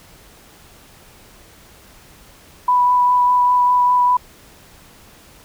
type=tone with vibrato; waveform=sine; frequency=987.8 Hz; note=B5; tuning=in tune; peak=-11 dBFS; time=2.68-4.17 s; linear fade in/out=5 ms; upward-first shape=sine; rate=5 Hz; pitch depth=10 cents each way; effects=pink hiss -46 dBFS RMS until 5.44 s